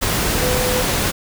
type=tone in noise; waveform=sine; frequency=502 Hz; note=B4; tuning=28 cents sharp; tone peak=-20 dBFS; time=0.41-0.83 s; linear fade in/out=20 ms; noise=pink; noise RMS=-19 dBFS; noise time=0.01-1.12 s; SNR=-4 dB; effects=none